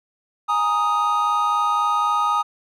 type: chord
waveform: triangle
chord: Ab suspended second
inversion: none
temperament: just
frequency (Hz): 830.6 / 934.4 / 1245.9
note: Ab5 / Bb5 / Eb6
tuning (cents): 0 / +4 / +2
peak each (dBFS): -23 / -23 / -17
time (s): 0.48-2.43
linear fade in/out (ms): 20
effects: none